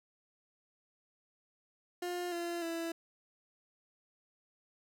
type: tone with pitch steps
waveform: 30% pulse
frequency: 354.3 / 343.2 / 332.5 Hz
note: F4 / F4 / E4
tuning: +25 / -30 / +15 cents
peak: -33 dBFS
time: 2.02-2.92 s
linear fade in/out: 5 ms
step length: 300 ms
effects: none